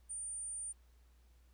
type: tone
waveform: sine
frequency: 9040 Hz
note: C#9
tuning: 33 cents sharp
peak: -40 dBFS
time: 0.09-0.73 s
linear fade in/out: 20 ms
effects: added 60 Hz sine -62 dBFS peak until 1.53 s + pink hiss -75 dBFS RMS until 1.53 s